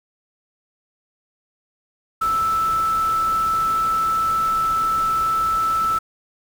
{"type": "tone in noise", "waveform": "sine", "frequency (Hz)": 1318.5, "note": "E6", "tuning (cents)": 0, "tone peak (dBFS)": -17, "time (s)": [2.21, 5.99], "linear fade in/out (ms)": 10, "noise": "pink", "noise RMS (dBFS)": -35, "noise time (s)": [2.21, 5.99], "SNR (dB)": 15, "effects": []}